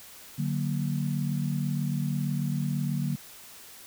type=chord; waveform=sine; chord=D augmented; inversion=none; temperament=equal; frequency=146.83 / 185 / 233.1 Hz; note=D3 / F#3 / A#3; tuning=0 / 0 / 0 cents; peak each=-28 / -32 / -33 dBFS; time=0.38-3.16 s; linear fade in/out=10 ms; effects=white hiss -48 dBFS RMS until 3.86 s